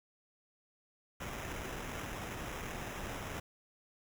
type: noise with sample-and-hold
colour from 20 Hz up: pink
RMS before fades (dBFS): -42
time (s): 1.2-3.4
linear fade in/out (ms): 5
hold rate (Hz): 4410
effects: none